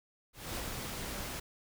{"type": "noise with ADSR envelope", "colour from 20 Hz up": "pink", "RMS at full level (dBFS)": -38, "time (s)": [0.33, 1.4], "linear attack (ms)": 220, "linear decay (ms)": 70, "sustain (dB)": -2, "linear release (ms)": 7, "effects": []}